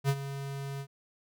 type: tone with ADSR envelope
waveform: square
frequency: 138.5 Hz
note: C#3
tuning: 1 cent flat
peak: -23 dBFS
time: 0.04-0.87 s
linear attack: 51 ms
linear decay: 55 ms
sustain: -13 dB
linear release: 67 ms
effects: none